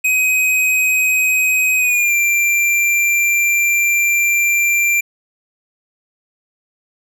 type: tone with pitch glide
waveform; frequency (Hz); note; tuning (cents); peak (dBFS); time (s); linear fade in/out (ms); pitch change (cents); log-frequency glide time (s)
square; 2521 to 2366; D#7 to D7; +22 to +12; -13; 0.04-5.01; 10; -110; 1.78-2.14
effects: none